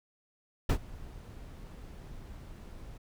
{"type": "noise with ADSR envelope", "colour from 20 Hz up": "brown", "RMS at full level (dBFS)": -22, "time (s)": [0.69, 2.98], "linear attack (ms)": 7, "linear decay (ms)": 78, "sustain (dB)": -24, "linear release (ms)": 10, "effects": []}